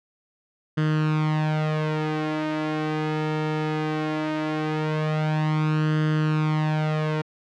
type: tone with flanger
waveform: sawtooth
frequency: 154.5 Hz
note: D#3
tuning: 12 cents flat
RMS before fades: -24 dBFS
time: 0.77-7.22 s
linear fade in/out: 10 ms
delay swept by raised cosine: 0.63 to 4.23 ms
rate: 0.19 Hz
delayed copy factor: +0.7
effects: low-pass 3000 Hz 12 dB/octave